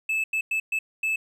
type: tone bursts at uneven times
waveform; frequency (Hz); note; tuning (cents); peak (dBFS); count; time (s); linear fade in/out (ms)
triangle; 2616; E7; -14; -21; 5; 0.09-0.24 / 0.33-0.41 / 0.51-0.6 / 0.72-0.79 / 1.03-1.16; 5
effects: none